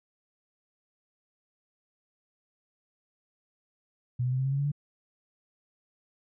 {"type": "tone with pitch steps", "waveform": "sine", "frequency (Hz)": [123.47, 126.36, 129.31, 132.33, 135.42, 138.59, 141.83, 145.14], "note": ["B2", "B2", "C3", "C3", "C#3", "C#3", "C#3", "D3"], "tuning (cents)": [0, 40, -20, 20, -40, 0, 40, -20], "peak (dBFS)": -25, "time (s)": [4.19, 4.718], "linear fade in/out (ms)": 10, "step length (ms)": 66, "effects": []}